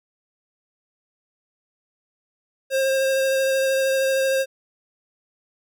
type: tone with vibrato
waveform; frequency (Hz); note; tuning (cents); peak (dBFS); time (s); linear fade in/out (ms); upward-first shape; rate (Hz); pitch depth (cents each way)
square; 534; C5; +35; -19; 2.7-4.46; 50; sine; 13; 13
effects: none